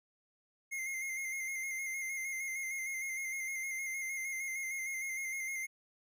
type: tone with vibrato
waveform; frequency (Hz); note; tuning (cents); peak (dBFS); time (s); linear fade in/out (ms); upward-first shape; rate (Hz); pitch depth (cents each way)
square; 2119; C7; +21; -37; 0.71-5.67; 20; square; 6.5; 30
effects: none